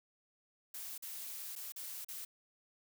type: noise with dropouts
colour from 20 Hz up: blue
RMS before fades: -45 dBFS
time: 0.74-2.25 s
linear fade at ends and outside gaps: 5 ms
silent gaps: 0.979-1.023 / 1.554-1.56 / 1.722-1.761 / 2.047-2.085 s
effects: none